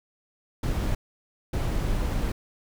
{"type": "noise bursts at uneven times", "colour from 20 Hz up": "brown", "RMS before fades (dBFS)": -26, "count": 2, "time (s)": [[0.63, 0.95], [1.53, 2.32]], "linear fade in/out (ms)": 5, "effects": []}